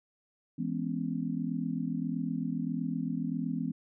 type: chord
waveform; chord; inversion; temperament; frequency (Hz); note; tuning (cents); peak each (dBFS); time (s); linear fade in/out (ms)
sine; C# minor seventh; first; just; 166.31 / 207.9 / 249.5 / 277.2; E3 / G#3 / B3 / C#4; +16 / +2 / +18 / 0; -35 / -37 / -34 / -38; 0.58-3.72; 10
effects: none